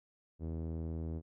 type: tone with low-pass filter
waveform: sawtooth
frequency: 81.1 Hz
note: E2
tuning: 28 cents flat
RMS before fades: -39 dBFS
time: 0.39-1.22 s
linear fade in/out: 50 ms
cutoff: 400 Hz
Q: 1.1
effects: none